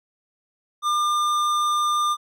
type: tone with tanh clipping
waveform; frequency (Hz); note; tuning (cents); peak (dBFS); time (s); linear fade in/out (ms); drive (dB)
sine; 1201; D6; +38; -21; 0.82-2.17; 50; 15
effects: none